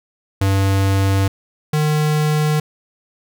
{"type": "tone pair in turn", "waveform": "square", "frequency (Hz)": [97.4, 152.03], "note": ["G2", "D#3"], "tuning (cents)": [-11, -40], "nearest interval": "minor sixth", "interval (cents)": 771, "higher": "second", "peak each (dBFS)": [-14, -15], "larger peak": "first", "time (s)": [[0.41, 1.28], [1.73, 2.6]], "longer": "neither", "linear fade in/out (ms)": 5, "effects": []}